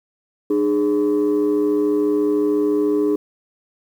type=tone pair together; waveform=sine; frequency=301.4 / 415.3 Hz; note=D4 / G#4; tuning=+45 / 0 cents; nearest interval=tritone; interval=555 cents; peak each=-16 dBFS; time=0.5-3.16 s; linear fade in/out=5 ms; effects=tanh soft clip ceiling -12 dBFS + 8-bit